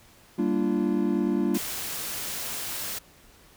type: chord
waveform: triangle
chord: G minor seventh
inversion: none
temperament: equal with one note detuned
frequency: 196 / 233.1 / 293.7 / 343 Hz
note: G3 / Bb3 / D4 / F4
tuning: 0 / 0 / 0 / -31 cents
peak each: -26 dBFS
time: 0.38-1.58 s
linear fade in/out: 10 ms
type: noise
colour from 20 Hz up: white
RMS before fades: -33 dBFS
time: 1.54-2.99 s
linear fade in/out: 10 ms
effects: pink hiss -55 dBFS RMS until 3.56 s